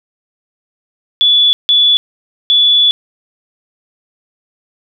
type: tone bursts at uneven times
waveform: sine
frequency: 3438 Hz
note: A7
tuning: 41 cents flat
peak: -6 dBFS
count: 3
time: 1.21-1.53 / 1.69-1.97 / 2.5-2.91 s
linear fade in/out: 0 ms
effects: none